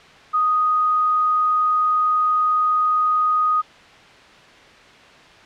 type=tone; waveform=sine; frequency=1244.5 Hz; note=D#6; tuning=in tune; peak=-15 dBFS; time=0.33-3.62 s; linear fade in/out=20 ms; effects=white hiss -45 dBFS RMS until 5.45 s + low-pass 3000 Hz 12 dB/octave